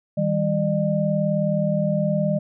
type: tone cluster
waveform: sine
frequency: 158.5 / 197.7 / 604 Hz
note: D#3 / G3 / D5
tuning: +32 / +15 / +48 cents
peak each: -23 dBFS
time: 0.17-2.39 s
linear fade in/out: 10 ms
effects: none